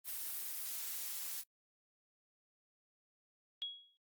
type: noise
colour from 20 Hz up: blue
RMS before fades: -42 dBFS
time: 0.04-1.44 s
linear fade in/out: 50 ms
type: tone with exponential decay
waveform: sine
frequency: 3322 Hz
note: G#7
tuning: in tune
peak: -35 dBFS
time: 3.62-3.97 s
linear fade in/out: 0 ms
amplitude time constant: 74 ms
effects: noise-tail reverb RT60 0.1 s tail -23 dB re dry + Opus 32 kbps